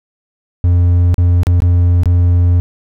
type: tone with dropouts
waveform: triangle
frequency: 87.8 Hz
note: F2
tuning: 10 cents sharp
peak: -5 dBFS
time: 0.64-2.6 s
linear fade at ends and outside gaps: 0 ms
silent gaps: 1.143-1.181 / 1.433-1.469 / 1.603-1.621 / 2.034-2.057 s
effects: none